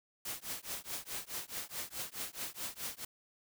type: noise with tremolo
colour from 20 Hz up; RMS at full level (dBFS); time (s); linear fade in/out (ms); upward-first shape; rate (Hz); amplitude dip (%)
white; -38; 0.25-3.05; 5; triangle; 4.7; 100
effects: none